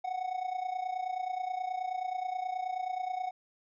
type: tone with amplitude modulation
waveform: triangle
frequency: 740 Hz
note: F#5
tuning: in tune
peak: -27 dBFS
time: 0.04-3.31 s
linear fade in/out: 10 ms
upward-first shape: sine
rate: 29.4 Hz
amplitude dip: 75%
effects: resampled to 16000 Hz